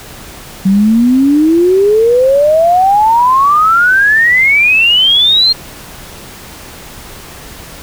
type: exponential sweep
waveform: sine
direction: up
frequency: 187.8 to 4244 Hz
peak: -5 dBFS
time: 0.65-5.53 s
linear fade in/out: 10 ms
effects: pink hiss -31 dBFS RMS until 7.82 s